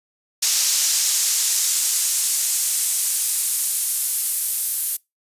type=noise with high-pass filter sweep; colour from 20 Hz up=brown; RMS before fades=-21 dBFS; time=0.42-4.97 s; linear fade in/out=10 ms; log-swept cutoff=5800 to 11000 Hz; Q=1.4; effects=noise-tail reverb RT60 0.2 s tail -24 dB re dry + resampled to 32000 Hz